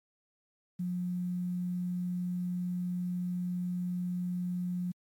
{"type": "tone with quantisation", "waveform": "sine", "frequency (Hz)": 178.9, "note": "F3", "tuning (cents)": 42, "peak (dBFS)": -31, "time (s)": [0.79, 4.92], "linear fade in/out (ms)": 10, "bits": 10, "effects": ["AAC 64 kbps"]}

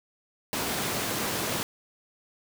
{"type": "high-pass noise", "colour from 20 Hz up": "pink", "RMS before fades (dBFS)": -30, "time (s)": [0.53, 1.63], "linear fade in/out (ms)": 0, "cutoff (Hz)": 140, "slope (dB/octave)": 12, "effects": []}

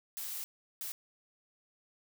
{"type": "noise bursts at uneven times", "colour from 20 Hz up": "blue", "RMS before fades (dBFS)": -40, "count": 2, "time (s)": [[0.17, 0.44], [0.81, 0.92]], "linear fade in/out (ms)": 0, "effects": []}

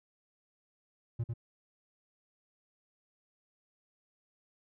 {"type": "tone with echo", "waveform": "triangle", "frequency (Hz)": 116.54, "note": "A#2", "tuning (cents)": 0, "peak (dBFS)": -28, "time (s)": [1.19, 1.24], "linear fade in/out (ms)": 10, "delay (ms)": 98, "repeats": 1, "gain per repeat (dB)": -3, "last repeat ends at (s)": 1.338, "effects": []}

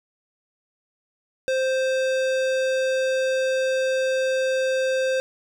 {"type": "tone with hard clipping", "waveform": "sine", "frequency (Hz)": 523.3, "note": "C5", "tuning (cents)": 0, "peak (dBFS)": -22, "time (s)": [1.48, 5.2], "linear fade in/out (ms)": 0, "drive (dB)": 18, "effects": []}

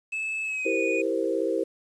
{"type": "tone with pitch glide", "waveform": "triangle", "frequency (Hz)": [2608, 2469], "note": ["E7", "D#7"], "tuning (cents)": [-19, -14], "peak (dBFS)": -26, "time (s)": [0.12, 1.02], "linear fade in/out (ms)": 10, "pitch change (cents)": -95, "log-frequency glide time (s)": [0.44, 0.73]}
{"type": "chord", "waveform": "sine", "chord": "C dominant seventh", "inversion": "first", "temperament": "equal", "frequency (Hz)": [329.6, 392, 466.2, 523.3], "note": ["E4", "G4", "Bb4", "C5"], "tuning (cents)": [0, 0, 0, 0], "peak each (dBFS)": -29, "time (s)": [0.65, 1.64], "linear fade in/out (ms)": 10}
{"effects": ["resampled to 24000 Hz", "9-bit"]}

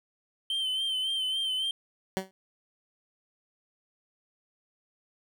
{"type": "tone with vibrato", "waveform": "triangle", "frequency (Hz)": 3100, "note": "G7", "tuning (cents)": -20, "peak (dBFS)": -26, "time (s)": [0.5, 1.71], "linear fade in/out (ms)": 2, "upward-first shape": "sine", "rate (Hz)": 3.6, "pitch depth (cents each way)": 44}
{"type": "tone with exponential decay", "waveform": "15% pulse", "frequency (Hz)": 190, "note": "F#3", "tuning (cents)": 46, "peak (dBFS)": -18, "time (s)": [2.17, 2.31], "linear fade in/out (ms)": 0, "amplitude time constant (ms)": 30}
{"effects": []}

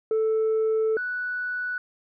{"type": "tone pair in turn", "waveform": "sine", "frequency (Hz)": [440, 1480], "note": ["A4", "F#6"], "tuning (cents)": [0, 0], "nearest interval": "octave + major sixth", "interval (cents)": 2100, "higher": "second", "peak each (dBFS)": [-18, -26], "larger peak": "first", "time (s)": [[0.11, 0.97], [0.97, 1.78]], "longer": "first", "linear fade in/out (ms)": 2, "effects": ["tanh soft clip ceiling -19 dBFS"]}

